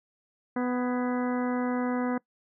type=harmonic tone with a mistuned harmonic; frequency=248.5 Hz; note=B3; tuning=11 cents sharp; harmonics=1 / 2 / 3 / 4 / 5 / 6 / 7 / 8; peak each=-27 / -33 / -37 / -39 / -41 / -43 / -44 / -45 dBFS; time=0.56-2.18 s; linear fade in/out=5 ms; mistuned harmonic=7; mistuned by=-65 cents; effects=noise-tail reverb RT60 0.1 s tail -22 dB re dry